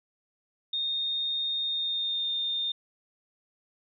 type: tone with pitch glide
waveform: sine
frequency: 3679 to 3635 Hz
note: A#7 to A#7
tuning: -24 to -44 cents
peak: -27 dBFS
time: 0.73-2.72 s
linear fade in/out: 5 ms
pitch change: -20 cents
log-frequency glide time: 1.63-2.31 s
effects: none